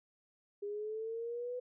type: linear sweep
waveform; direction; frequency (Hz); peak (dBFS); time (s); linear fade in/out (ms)
sine; up; 404.3 to 500; -37; 0.62-1.6; 10
effects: none